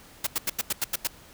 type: noise bursts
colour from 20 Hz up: white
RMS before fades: -26 dBFS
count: 8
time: 0.24-1.073 s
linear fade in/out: 5 ms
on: 28 ms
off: 87 ms
effects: pink hiss -51 dBFS RMS until 1.33 s